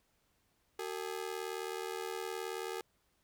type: ring-modulated tone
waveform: sawtooth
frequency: 415.3 Hz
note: G#4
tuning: in tune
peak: -31 dBFS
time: 0.79-2.81 s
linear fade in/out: 2 ms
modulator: 39.5 Hz
effects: pink hiss -75 dBFS RMS until 3.23 s